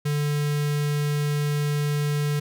square tone with notch filter, 146.83 Hz, D3, in tune, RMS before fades -24 dBFS, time 0.05-2.4 s, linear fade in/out 10 ms, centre 810 Hz, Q 1.4, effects none

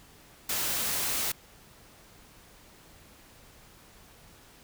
white noise, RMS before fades -30 dBFS, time 0.49-1.32 s, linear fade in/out 5 ms, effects pink hiss -55 dBFS RMS until 4.63 s

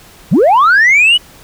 sine linear sweep, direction up, 116.54 to 3000 Hz, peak -3 dBFS, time 0.31-1.18 s, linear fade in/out 20 ms, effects tanh soft clip ceiling -3 dBFS + pink hiss -40 dBFS RMS until 1.43 s

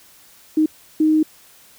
sine tone bursts at uneven times, 311.1 Hz, D#4, in tune, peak -12 dBFS, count 2, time 0.57-0.66 / 1-1.23 s, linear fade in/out 5 ms, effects white hiss -49 dBFS RMS until 1.78 s

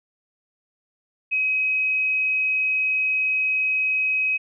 sine tone, 2537 Hz, D#7, 33 cents sharp, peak -19 dBFS, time 1.31-4.38 s, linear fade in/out 20 ms, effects none

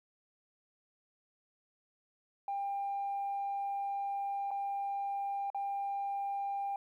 sine tone with dropouts, 797 Hz, G5, 28 cents sharp, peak -32 dBFS, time 2.48-6.76 s, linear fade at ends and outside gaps 2 ms, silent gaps 4.507-4.513 / 5.502-5.546 s, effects tanh soft clip ceiling -30 dBFS + 12-bit

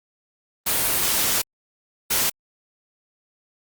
white noise bursts at uneven times, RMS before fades -21 dBFS, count 2, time 0.66-1.42 / 2.1-2.3 s, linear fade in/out 10 ms, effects Opus 32 kbps

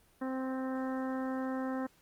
harmonic tone, 261.4 Hz, C4, 1 cent flat, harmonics 1 / 2 / 3 / 4 / 5 / 6 / 7, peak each -34 / -40 / -44 / -46 / -48 / -50 / -51 dBFS, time 0.21-1.87 s, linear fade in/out 10 ms, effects pink hiss -66 dBFS RMS until 2.01 s + Opus 32 kbps

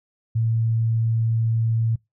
sine tone, 113.5 Hz, A#2, 46 cents flat, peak -18 dBFS, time 0.35-1.96 s, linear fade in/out 10 ms, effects noise-tail reverb RT60 0.2 s tail -25 dB re dry

